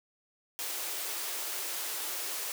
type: high-pass noise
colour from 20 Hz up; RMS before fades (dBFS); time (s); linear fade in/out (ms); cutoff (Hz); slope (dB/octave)
white; -36; 0.59-2.52; 0; 300; 96
effects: none